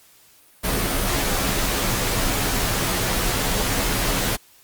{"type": "noise with comb filter", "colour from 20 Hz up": "pink", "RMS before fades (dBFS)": -22, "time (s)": [0.63, 4.37], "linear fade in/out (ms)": 20, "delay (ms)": 13, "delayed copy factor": -0.75, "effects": ["white hiss -53 dBFS RMS until 4.63 s", "Opus 48 kbps"]}